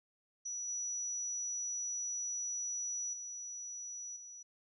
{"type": "tone with level steps", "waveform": "sine", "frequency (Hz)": 5880, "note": "F#8", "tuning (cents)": -12, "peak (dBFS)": [-38, -36, -42, -48], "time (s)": [0.45, 4.43], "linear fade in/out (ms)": 10, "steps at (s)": [0.68, 3.13, 4.16], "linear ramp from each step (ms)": 5, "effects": []}